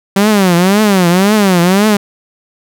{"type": "tone with vibrato", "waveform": "sawtooth", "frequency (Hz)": 192.2, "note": "G3", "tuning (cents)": -34, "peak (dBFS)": -3, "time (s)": [0.16, 1.97], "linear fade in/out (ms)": 5, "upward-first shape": "triangle", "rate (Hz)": 1.9, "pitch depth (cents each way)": 230, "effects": []}